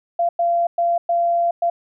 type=tone bursts at uneven times; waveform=sine; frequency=687 Hz; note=F5; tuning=29 cents flat; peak=-15 dBFS; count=5; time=0.19-0.29 / 0.39-0.67 / 0.78-0.98 / 1.09-1.51 / 1.62-1.7 s; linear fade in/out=5 ms; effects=none